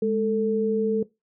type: tone pair together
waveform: sine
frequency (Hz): 208.7 / 443.5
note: G#3 / A4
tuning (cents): +9 / +14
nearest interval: octave + minor second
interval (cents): 1305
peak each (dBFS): -25 / -21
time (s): 0.02-1.03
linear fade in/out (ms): 5
effects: noise-tail reverb RT60 0.2 s tail -19 dB re dry